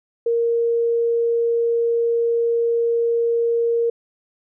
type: tone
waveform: sine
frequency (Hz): 466.2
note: A#4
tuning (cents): 0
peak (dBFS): -16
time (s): 0.26-3.9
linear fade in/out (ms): 5
effects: none